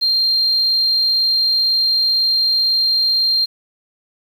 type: tone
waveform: sine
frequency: 4186 Hz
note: C8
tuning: in tune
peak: -12 dBFS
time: 0.01-3.46 s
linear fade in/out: 20 ms
effects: tanh soft clip ceiling -8 dBFS + 7-bit